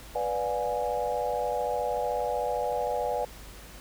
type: chord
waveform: sine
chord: B diminished seventh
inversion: none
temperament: equal with one note detuned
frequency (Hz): 493.9 / 587.3 / 714.8 / 830.6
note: B4 / D5 / F5 / Ab5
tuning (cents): 0 / 0 / +40 / 0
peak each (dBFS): -31 / -32 / -33 / -32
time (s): 0.15-3.25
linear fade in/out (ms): 5
effects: added 50 Hz sine -48 dBFS peak until 3.8 s + pink hiss -48 dBFS RMS until 3.8 s